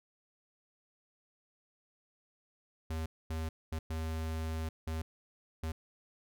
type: tone bursts at uneven times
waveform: square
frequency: 80.1 Hz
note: E2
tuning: 49 cents flat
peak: -35 dBFS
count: 6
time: 2.9-3.06 / 3.3-3.49 / 3.72-3.79 / 3.9-4.69 / 4.87-5.02 / 5.63-5.72 s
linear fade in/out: 5 ms
effects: none